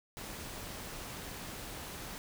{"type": "noise", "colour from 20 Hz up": "pink", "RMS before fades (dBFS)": -44, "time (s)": [0.17, 2.18], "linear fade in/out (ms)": 0, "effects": []}